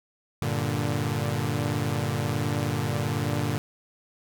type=chord; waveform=sawtooth; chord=G minor; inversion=none; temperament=equal with one note detuned; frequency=98 / 116.54 / 146.41 Hz; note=G2 / Bb2 / D3; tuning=0 / 0 / -5 cents; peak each=-27 / -25 / -25 dBFS; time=0.42-3.58 s; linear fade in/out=0 ms; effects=none